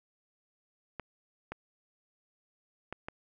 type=clicks; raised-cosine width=0.5 ms; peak=-23 dBFS; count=4; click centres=0.997 / 1.52 / 2.926 / 3.085 s; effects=none